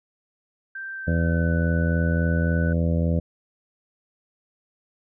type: tone with pitch glide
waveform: sine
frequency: 1568 to 1492.9 Hz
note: G6 to F#6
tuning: 0 to +15 cents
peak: -31 dBFS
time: 0.75-2.73 s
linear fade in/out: 5 ms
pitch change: -85 cents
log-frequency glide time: 0.94-1.55 s
type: harmonic tone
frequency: 83.6 Hz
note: E2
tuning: 25 cents sharp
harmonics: 1 / 2 / 3 / 4 / 5 / 6 / 7 / 8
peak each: -22 / -23 / -30 / -36 / -41 / -32 / -33 / -45 dBFS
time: 1.07-3.2 s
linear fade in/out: 10 ms
effects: none